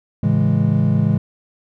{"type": "chord", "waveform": "triangle", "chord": "A major seventh", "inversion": "none", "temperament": "equal", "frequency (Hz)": [110, 138.59, 164.81, 207.7], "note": ["A2", "C#3", "E3", "G#3"], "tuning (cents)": [0, 0, 0, 0], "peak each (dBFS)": -17, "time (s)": [0.23, 1.18], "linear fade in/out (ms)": 5, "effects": []}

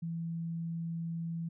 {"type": "tone", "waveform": "sine", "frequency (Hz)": 166.4, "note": "E3", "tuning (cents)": 17, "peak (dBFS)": -34, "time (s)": [0.02, 1.49], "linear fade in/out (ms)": 10, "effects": []}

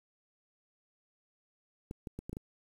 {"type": "clicks", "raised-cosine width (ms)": 3, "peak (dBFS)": -27, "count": 6, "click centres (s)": [1.911, 2.072, 2.19, 2.295, 2.33, 2.369], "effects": ["9-bit"]}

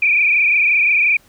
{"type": "tone with frequency modulation", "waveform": "sine", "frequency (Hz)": 2400, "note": "D7", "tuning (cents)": 37, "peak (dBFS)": -11, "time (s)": [0.02, 1.17], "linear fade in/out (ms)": 5, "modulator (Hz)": 25.7, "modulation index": 3.7, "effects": ["pink hiss -52 dBFS RMS until 1.28 s"]}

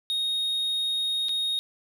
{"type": "tone with dropouts", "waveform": "triangle", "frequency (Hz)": 3729, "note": "A#7", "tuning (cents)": 0, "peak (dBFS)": -23, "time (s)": [0.1, 1.59], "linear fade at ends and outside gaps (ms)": 0, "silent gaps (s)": [1.285, 1.292], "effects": []}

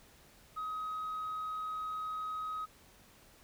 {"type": "tone", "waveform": "sine", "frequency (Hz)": 1264, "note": "D#6", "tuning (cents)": 27, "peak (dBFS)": -34, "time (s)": [0.56, 2.66], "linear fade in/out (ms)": 20, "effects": ["tanh soft clip ceiling -34 dBFS", "pink hiss -61 dBFS RMS until 3.43 s"]}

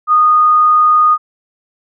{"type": "tone", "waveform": "sine", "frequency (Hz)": 1233, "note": "D#6", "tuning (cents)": -16, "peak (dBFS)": -6, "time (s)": [0.07, 1.18], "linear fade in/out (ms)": 50, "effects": []}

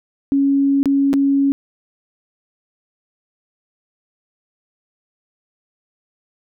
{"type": "tone with dropouts", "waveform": "sine", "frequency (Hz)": 277.2, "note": "C#4", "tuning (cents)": 0, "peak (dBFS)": -12, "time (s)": [0.32, 1.52], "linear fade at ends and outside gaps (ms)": 0, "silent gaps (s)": [[0.83, 0.857], [1.131, 1.138]], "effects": []}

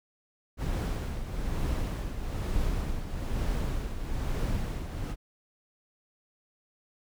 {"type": "noise with tremolo", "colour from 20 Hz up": "brown", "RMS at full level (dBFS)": -28, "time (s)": [0.57, 5.16], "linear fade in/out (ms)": 50, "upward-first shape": "triangle", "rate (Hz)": 1.1, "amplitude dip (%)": 60, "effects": []}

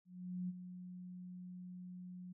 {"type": "tone with ADSR envelope", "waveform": "sine", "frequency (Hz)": 180.8, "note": "F#3", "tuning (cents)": -40, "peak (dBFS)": -37, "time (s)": [0.05, 2.33], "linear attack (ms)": 440, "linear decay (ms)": 30, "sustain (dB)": -10, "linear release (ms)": 12, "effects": []}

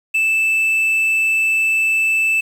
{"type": "tone with quantisation", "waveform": "triangle", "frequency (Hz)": 2637, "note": "E7", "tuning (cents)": 0, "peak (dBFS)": -12, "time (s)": [0.14, 2.41], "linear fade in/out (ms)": 10, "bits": 7, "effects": []}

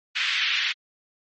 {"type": "band-pass noise", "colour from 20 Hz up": "white", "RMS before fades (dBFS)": -25, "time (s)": [0.15, 0.73], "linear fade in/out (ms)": 20, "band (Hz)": [1700, 3400], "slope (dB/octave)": 24, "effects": ["MP3 32 kbps"]}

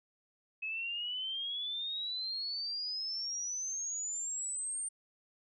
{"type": "exponential sweep", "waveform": "sine", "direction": "up", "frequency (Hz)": [2565, 8870], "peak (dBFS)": -35, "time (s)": [0.62, 4.89], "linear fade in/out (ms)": 10, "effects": []}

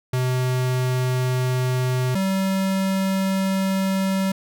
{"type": "tone pair in turn", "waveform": "square", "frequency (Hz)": [127.4, 191.99], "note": ["C3", "G3"], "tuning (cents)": [-46, -36], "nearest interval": "perfect fifth", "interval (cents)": 710, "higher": "second", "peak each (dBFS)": -20, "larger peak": "neither", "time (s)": [[0.13, 2.15], [2.15, 4.32]], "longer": "second", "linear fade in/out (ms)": 5, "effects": []}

